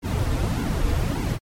brown noise with flanger, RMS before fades -23 dBFS, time 0.02-1.39 s, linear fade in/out 50 ms, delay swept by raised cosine 1.6 to 5.4 ms, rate 1.7 Hz, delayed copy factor -1, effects MP3 64 kbps

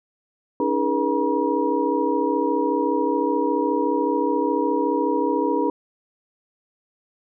sine tone cluster, 281.8 / 315.8 / 418.1 / 483.2 / 957 Hz, C#4 / D#4 / G#4 / B4 / A#5, +29 / +26 / +12 / -38 / +45 cents, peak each -25 dBFS, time 0.6-5.7 s, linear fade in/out 2 ms, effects none

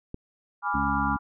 click, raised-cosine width 3 ms, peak -22 dBFS, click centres 0.144 s
sine chord, G# diminished seventh, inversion none, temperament equal, 830.6 / 987.8 / 1174.7 / 1396.9 Hz, G#5 / B5 / D6 / F6, 0 / 0 / 0 / 0 cents, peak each -30 dBFS, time 0.62-1.19 s, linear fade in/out 50 ms
harmonic tone, 69.3 Hz, C#2, in tune, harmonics 1 / 2 / 3 / 4, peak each -33 / -36 / -31 / -31 dBFS, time 0.74-1.17 s, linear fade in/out 5 ms
effects none

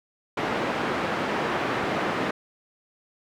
pink band-pass noise, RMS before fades -27 dBFS, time 0.37-2.31 s, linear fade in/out 5 ms, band 230 to 2000 Hz, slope 12 dB/octave, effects none

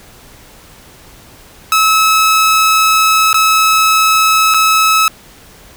sawtooth tone with dropouts, 1295 Hz, E6, 31 cents flat, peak -4 dBFS, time 1.72-5.08 s, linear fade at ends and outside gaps 1 ms, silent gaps 3.33-3.343 / 4.54-4.544 s, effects pink hiss -40 dBFS RMS until 5.76 s

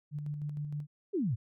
sine tone with tremolo, 147.6 Hz, D3, 9 cents sharp, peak -33 dBFS, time 0.11-0.87 s, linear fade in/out 50 ms, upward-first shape square, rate 6.5 Hz, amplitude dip 35%
sine exponential sweep, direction down, 440 to 98.4 Hz, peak -28 dBFS, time 1.13-1.36 s, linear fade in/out 20 ms
effects none

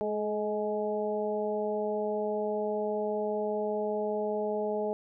harmonic tone with a mistuned harmonic, 210 Hz, G#3, 19 cents sharp, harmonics 1 / 2 / 3 / 4, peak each -37 / -31 / -33 / -38 dBFS, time 0.01-4.93 s, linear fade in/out 0 ms, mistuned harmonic 2, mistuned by +20 cents, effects none

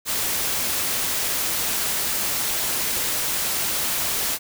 white noise, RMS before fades -24 dBFS, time 0.05-4.39 s, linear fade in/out 50 ms, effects none

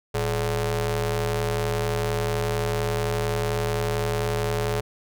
sawtooth ring-modulated tone, 155.56 Hz, D#3, in tune, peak -16 dBFS, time 0.14-4.81 s, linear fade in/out 10 ms, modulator 269 Hz, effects none

